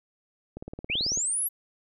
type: click train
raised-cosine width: 2 ms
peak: -24 dBFS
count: 12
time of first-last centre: 0.57-1.174 s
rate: 18.2 Hz
type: linear sweep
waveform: sine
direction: up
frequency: 2093 to 11720 Hz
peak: -25 dBFS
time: 0.89-1.49 s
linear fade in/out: 20 ms
effects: none